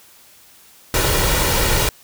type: noise with comb filter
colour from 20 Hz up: pink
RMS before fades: -17 dBFS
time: 0.94-1.89 s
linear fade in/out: 2 ms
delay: 2.1 ms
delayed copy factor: +0.55
effects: white hiss -48 dBFS RMS until 2.03 s